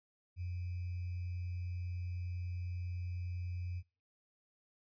sine tone with sample-and-hold, 89 Hz, F2, 33 cents sharp, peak -37 dBFS, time 0.36-3.83 s, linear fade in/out 50 ms, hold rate 2450 Hz, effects noise-tail reverb RT60 0.4 s tail -25 dB re dry + resampled to 11025 Hz

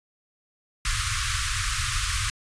pink band-stop noise, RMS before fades -26 dBFS, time 0.85-2.3 s, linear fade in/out 2 ms, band 120 to 1100 Hz, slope 96 dB/octave, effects resampled to 22050 Hz

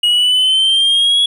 triangle exponential sweep, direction up, 2888 to 3363 Hz, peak -8 dBFS, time 0.03-1.26 s, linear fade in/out 5 ms, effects resampled to 32000 Hz

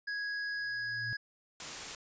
square tone, 1661.2 Hz, G#6, in tune, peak -35 dBFS, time 0.07-1.17 s, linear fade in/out 10 ms
sine tone with exponential growth, 117.6 Hz, A#2, 16 cents sharp, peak -38 dBFS, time 0.44-1.13 s, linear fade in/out 0 ms, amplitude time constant 150 ms
white noise, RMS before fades -41 dBFS, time 1.6-1.95 s, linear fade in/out 2 ms
effects resampled to 16000 Hz

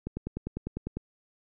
click train, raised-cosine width 3 ms, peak -20 dBFS, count 10, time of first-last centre 0.07-0.97 s, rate 10 Hz, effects none

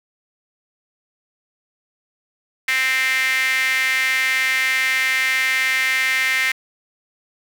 sawtooth tone with high-pass filter, 261.6 Hz, C4, in tune, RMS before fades -19 dBFS, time 2.68-6.52 s, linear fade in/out 5 ms, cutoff 2000 Hz, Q 6.7, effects none

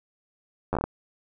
slowing click train, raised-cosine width 1 ms, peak -12 dBFS, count 7, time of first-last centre 0.73-0.84 s, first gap 10 ms, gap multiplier 1.24, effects none

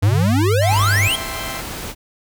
square exponential sweep, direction up, 91.7 to 3322 Hz, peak -17 dBFS, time 0.02-1.16 s, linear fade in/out 10 ms
sine tone, 100.6 Hz, G2, 45 cents sharp, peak -15 dBFS, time 0.03-1.08 s, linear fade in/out 5 ms
15% pulse chord, C major, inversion first, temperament equal, 659.3 / 784 / 1046.5 Hz, E5 / G5 / C6, 0 / 0 / 0 cents, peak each -25 / -27 / -24 dBFS, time 0.61-1.62 s, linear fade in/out 20 ms
pink noise, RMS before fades -29 dBFS, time 0.67-1.95 s, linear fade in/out 50 ms
effects none

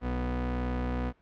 sawtooth tone pair together, 61.74 / 123.48 Hz, B1 / B2, 0 / 0 cents, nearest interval octave, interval 1200 cents, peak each -26 / -27 dBFS, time 0.01-1.13 s, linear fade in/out 50 ms, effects pink hiss -66 dBFS RMS until 1.21 s + low-pass 2000 Hz 12 dB/octave

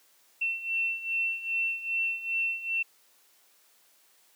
sine beating tone pair, 2696 / 2698.5 Hz, E7 / E7, +38 / +40 cents, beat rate 2.5 Hz, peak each -33 / -29 dBFS, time 0.41-2.83 s, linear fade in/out 10 ms, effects white hiss -63 dBFS RMS until 4.35 s + high-pass 300 Hz 12 dB/octave

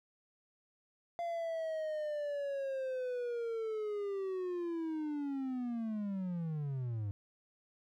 triangle linear sweep, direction down, 690 to 98 Hz, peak -33 dBFS, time 1.19-7.11 s, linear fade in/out 0 ms, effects none

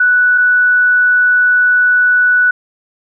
sine tone pair in turn, 1480 / 1480 Hz, F#6 / F#6, 0 / 0 cents, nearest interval unison, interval 0 cents, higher neither, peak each -7 dBFS, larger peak neither, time 0-0.38 / 0.38-2.51 s, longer second, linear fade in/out 5 ms, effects none

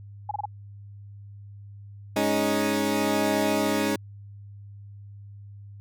sine tone bursts, 830.6 Hz, G#5, in tune, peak -25 dBFS, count 4, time 0.29-0.456 s, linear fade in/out 5 ms, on 22 ms, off 26 ms
20% pulse chord, Ab suspended fourth, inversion none, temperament equal, 207.7 / 277.2 / 311.1 Hz, Ab3 / Db4 / Eb4, 0 / 0 / 0 cents, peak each -22 dBFS, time 2.16-3.96 s, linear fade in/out 5 ms
effects added 101 Hz sine -41 dBFS peak until 5.8 s

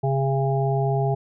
harmonic tone, 135.9 Hz, C#3, 34 cents flat, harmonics 1 / 3 / 5 / 6, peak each -21 / -26 / -28 / -29 dBFS, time 0.03-1.15 s, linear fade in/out 10 ms, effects none

